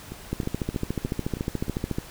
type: two click trains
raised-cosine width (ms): 3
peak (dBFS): -13 / -21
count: 24 / 6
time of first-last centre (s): 0.33-1.985 / 0.12-1.683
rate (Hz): 13.9 / 3.2
effects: pink hiss -44 dBFS RMS until 2.1 s